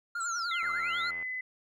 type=tone with vibrato; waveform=triangle; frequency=1379 Hz; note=F6; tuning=22 cents flat; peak=-30 dBFS; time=0.15-1.11 s; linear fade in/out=5 ms; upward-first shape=triangle; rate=10 Hz; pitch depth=70 cents each way
type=linear two-way sweep; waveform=sine; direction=down then up; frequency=8080 to 1112 to 4369 Hz; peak=-36 dBFS; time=0.2-1.1 s; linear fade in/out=10 ms; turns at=0.7 s
type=tone with pitch glide; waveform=sine; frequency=2070 to 2018 Hz; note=C7 to B6; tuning=-19 to +37 cents; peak=-33 dBFS; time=0.51-1.41 s; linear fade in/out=5 ms; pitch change=-44 cents; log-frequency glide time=0.67-1.27 s
type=click train; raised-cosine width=0.5 ms; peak=-34 dBFS; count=51; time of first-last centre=0.63-1.226 s; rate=83.9 Hz
effects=none